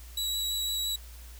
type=tone with vibrato; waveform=sawtooth; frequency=3900 Hz; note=B7; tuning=23 cents flat; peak=-26 dBFS; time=0.17-0.96 s; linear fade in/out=5 ms; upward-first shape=triangle; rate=5.9 Hz; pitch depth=12 cents each way; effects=added 59 Hz sine -44 dBFS peak until 1.39 s + white hiss -53 dBFS RMS until 1.39 s